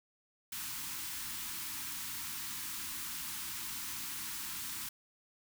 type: band-stop noise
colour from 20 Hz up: white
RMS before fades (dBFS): -41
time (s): 0.52-4.89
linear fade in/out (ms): 5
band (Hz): 350 to 860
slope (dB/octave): 96
effects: none